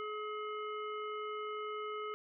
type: harmonic tone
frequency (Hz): 424.5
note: G#4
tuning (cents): +38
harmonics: 1 / 3 / 5 / 7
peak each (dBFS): -41 / -41 / -50 / -53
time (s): 0-2.14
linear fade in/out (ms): 0
effects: none